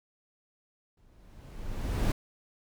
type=noise with exponential growth; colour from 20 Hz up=brown; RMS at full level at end=-23 dBFS; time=0.97-2.12 s; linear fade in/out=5 ms; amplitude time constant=250 ms; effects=none